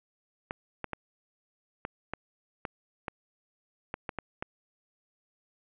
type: clicks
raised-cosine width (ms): 0.5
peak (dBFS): -18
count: 11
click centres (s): 0.509 / 0.843 / 0.933 / 1.851 / 2.136 / 2.652 / 3.082 / 3.941 / 4.092 / 4.187 / 4.425
effects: resampled to 8000 Hz + 8-bit